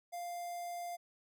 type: tone with notch filter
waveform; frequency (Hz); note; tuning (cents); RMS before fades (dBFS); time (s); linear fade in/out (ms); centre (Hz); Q
square; 698.5; F5; 0; -42; 0.12-0.97; 20; 2900; 0.79
effects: none